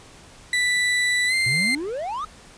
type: tone with pitch glide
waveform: 35% pulse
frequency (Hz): 1975.5 to 2091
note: B6 to C7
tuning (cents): 0 to -2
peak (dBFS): -17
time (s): 0.53-1.75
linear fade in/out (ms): 2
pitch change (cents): +98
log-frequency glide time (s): 1.27-1.34
type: exponential sweep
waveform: triangle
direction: up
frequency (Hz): 115.4 to 1301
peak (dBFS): -24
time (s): 1.46-2.25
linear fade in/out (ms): 5
effects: pink hiss -47 dBFS RMS until 2.57 s + resampled to 22050 Hz